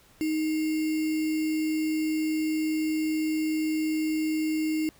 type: tone with sample-and-hold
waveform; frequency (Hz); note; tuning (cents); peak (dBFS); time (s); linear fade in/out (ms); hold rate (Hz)
sine; 312.5; D#4; +8; -24; 0.21-4.89; 0; 2450
effects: pink hiss -58 dBFS RMS until 4.99 s